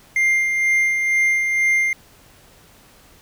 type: tone with tremolo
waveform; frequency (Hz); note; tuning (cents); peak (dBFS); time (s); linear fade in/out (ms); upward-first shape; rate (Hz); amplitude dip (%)
triangle; 2100; C7; +6; -12; 0.16-1.93; 2; sine; 2.1; 40
effects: pink hiss -50 dBFS RMS until 3.21 s